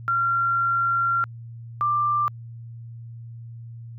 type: tone pair in turn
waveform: sine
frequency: 1375 / 1183.2 Hz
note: F6 / D6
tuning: -27 / +13 cents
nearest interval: minor third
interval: 260 cents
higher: first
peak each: -19 / -19 dBFS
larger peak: neither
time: 0.08-1.24 / 1.81-2.28 s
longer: first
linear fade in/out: 0 ms
effects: added 116 Hz sine -36 dBFS peak until 3.98 s